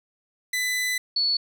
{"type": "tone pair in turn", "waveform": ["sawtooth", "sine"], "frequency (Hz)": [2000, 4425], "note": ["B6", "C#8"], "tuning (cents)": [21, -4], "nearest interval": "octave + major second", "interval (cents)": 1375, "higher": "second", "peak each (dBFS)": -20, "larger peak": "neither", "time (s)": [[0.53, 0.98], [1.16, 1.37]], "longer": "first", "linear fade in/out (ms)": 5, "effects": []}